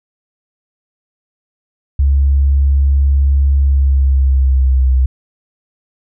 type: tone with pitch glide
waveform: sine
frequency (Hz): 69.3 to 64.66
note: C#2 to C2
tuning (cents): 0 to -20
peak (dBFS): -7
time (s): 1.99-5.06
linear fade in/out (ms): 5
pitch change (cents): -120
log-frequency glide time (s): 3.58-4.93
effects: tanh soft clip ceiling -3 dBFS